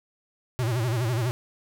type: tone with vibrato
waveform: square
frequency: 119 Hz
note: A#2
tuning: 36 cents sharp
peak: -24 dBFS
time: 0.59-1.31 s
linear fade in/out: 0 ms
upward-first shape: sine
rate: 12 Hz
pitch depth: 150 cents each way
effects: none